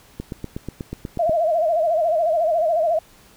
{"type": "click train", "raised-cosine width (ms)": 3, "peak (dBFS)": -15, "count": 10, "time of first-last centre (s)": [0.2, 1.295], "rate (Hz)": 8.22}
{"type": "tone with vibrato", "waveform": "sine", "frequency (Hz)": 654, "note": "E5", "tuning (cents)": -14, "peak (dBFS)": -16, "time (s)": [1.19, 2.99], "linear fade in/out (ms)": 5, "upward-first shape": "sine", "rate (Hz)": 14, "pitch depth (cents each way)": 110}
{"effects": ["pink hiss -51 dBFS RMS until 3.36 s"]}